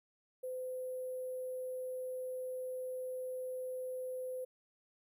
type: tone with sample-and-hold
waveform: sine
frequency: 510 Hz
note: C5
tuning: 44 cents flat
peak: -38 dBFS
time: 0.43-4.45 s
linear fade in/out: 10 ms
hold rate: 11025 Hz
effects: none